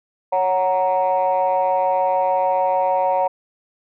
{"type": "chord", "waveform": "sine", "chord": "F# major", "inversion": "second", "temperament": "equal", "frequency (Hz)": [554.4, 740, 932.3], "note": ["C#5", "F#5", "A#5"], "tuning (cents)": [0, 0, 0], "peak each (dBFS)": -19, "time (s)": [0.32, 3.28], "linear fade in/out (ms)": 10, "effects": ["tanh soft clip ceiling -10 dBFS"]}